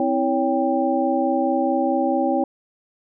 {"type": "tone cluster", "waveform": "sine", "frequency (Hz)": [260.2, 324.8, 560, 790], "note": ["C4", "E4", "C#5", "G5"], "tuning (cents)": [-9, -26, 18, 13], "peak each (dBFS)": -23, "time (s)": [0, 2.44], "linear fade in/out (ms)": 2, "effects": []}